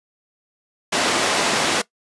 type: band-pass noise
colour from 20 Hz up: pink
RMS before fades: -20 dBFS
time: 0.92-1.82 s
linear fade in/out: 10 ms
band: 310 to 7500 Hz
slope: 12 dB/octave
effects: noise-tail reverb RT60 0.1 s tail -19 dB re dry + resampled to 24000 Hz